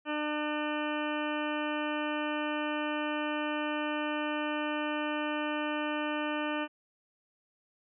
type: harmonic tone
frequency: 300 Hz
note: D4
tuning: 37 cents sharp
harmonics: 1 / 2 / 3 / 4 / 5 / 6 / 8 / 9 / 10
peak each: -34 / -37 / -39 / -40 / -41 / -42 / -43 / -44 / -44 dBFS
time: 0.05-6.68 s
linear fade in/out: 50 ms
effects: none